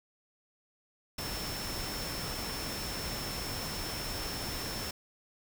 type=tone in noise; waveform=sine; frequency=5360 Hz; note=E8; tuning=28 cents sharp; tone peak=-41 dBFS; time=1.18-4.91 s; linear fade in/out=5 ms; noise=pink; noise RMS=-38 dBFS; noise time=1.18-4.91 s; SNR=-6 dB; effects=none